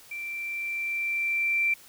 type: tone with level ramp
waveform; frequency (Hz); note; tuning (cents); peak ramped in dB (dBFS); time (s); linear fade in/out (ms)
sine; 2349; D7; 0; -33 to -21; 0.11-1.74; 5
effects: white hiss -52 dBFS RMS until 1.88 s